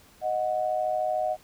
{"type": "tone pair together", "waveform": "sine", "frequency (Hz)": [622.3, 735.8], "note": ["D#5", "F#5"], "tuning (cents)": [0, -10], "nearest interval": "minor third", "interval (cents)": 290, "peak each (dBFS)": -27, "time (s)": [0.21, 1.37], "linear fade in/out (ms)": 50, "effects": ["pink hiss -56 dBFS RMS until 1.43 s"]}